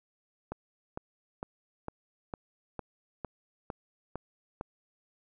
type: click train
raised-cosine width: 1 ms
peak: -22 dBFS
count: 10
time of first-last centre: 0.52-4.611 s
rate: 2.2 Hz
effects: none